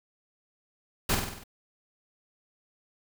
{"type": "noise with echo", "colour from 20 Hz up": "pink", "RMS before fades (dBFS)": -25, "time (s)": [1.09, 1.15], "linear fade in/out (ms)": 5, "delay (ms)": 48, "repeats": 6, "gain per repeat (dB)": -4, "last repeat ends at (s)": 1.438, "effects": []}